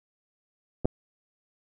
clicks, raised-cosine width 2 ms, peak -19 / -9 dBFS, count 2, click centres 0.847 / 0.855 s, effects none

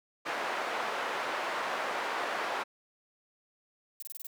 white band-pass noise, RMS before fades -34 dBFS, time 0.25-2.64 s, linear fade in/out 20 ms, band 500 to 1400 Hz, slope 12 dB/octave
violet noise bursts, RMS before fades -41 dBFS, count 6, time 4-4.269 s, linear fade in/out 2 ms, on 24 ms, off 25 ms
effects none

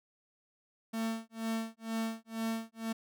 45% pulse tone with tremolo, 224.9 Hz, A3, 38 cents sharp, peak -31 dBFS, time 0.93-2.93 s, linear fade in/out 10 ms, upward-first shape sine, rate 2.1 Hz, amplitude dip 100%, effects none

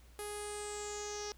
sawtooth tone with low-pass filter sweep, 415.3 Hz, G#4, in tune, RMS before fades -42 dBFS, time 0.19-1.32 s, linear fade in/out 0 ms, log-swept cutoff 11000 to 5600 Hz, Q 7.5, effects added 60 Hz sine -57 dBFS peak until 1.37 s + pink hiss -65 dBFS RMS until 1.37 s

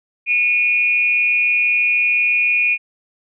sine tone with frequency modulation, 2442 Hz, D#7, 33 cents flat, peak -13 dBFS, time 0.26-2.78 s, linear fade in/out 50 ms, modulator 225 Hz, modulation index 0.41, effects none

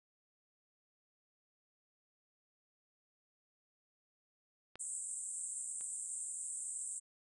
clicks, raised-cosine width 0.3 ms, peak -32 / -42 dBFS, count 2, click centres 4.756 / 5.81 s
pink band-pass noise, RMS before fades -43 dBFS, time 4.79-7 s, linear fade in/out 20 ms, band 7600 to 9000 Hz, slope 96 dB/octave
effects none

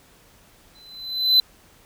triangle tone with exponential growth, 4031 Hz, B7, 35 cents sharp, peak -9 dBFS, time 0.75-1.4 s, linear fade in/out 2 ms, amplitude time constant 140 ms, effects pink hiss -54 dBFS RMS until 1.85 s

